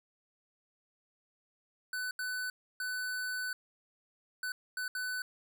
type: tone bursts at uneven times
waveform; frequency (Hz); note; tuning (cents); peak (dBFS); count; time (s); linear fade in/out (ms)
square; 1500; F#6; +23; -35; 6; 1.93-2.11 / 2.19-2.5 / 2.8-3.53 / 4.43-4.52 / 4.77-4.88 / 4.95-5.22; 2
effects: none